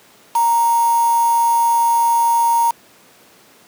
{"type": "tone with quantisation", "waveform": "sine", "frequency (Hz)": 932.3, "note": "A#5", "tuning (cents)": 0, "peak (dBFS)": -12, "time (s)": [0.35, 2.71], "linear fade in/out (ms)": 5, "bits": 4, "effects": ["pink hiss -48 dBFS RMS until 3.67 s", "high-pass 200 Hz 12 dB/octave"]}